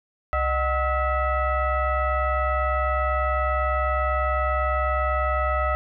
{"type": "tone with frequency modulation", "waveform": "sine", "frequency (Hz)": 612, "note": "D#5", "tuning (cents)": -29, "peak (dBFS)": -20, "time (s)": [0.33, 5.75], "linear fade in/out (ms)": 0, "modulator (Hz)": 677, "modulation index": 1.6, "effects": []}